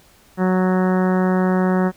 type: harmonic tone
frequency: 185 Hz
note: F#3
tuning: in tune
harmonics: 1 / 2 / 3 / 4 / 5 / 6 / 7 / 8 / 9 / 10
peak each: -16 / -22 / -26 / -28 / -30 / -32 / -33 / -34 / -35 / -36 dBFS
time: 0.37-1.92 s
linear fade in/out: 50 ms
effects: pink hiss -52 dBFS RMS until 1.96 s